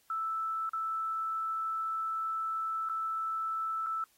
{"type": "tone with dropouts", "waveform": "sine", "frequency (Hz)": 1318.5, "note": "E6", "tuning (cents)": 0, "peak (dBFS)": -31, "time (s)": [0.1, 4.04], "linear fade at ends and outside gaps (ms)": 2, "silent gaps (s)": [[0.693, 0.733], [2.889, 2.896], [3.863, 3.867]], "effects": ["white hiss -68 dBFS RMS until 4.17 s", "AAC 48 kbps"]}